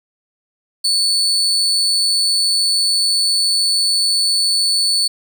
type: tone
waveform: 35% pulse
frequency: 4453 Hz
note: C#8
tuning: 7 cents sharp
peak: -12 dBFS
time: 0.84-5.08 s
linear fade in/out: 10 ms
effects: none